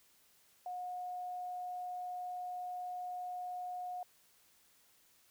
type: tone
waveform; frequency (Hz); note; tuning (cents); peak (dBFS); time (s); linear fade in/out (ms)
sine; 723; F#5; -40; -39; 0.66-4.03; 2
effects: white hiss -68 dBFS RMS until 5.3 s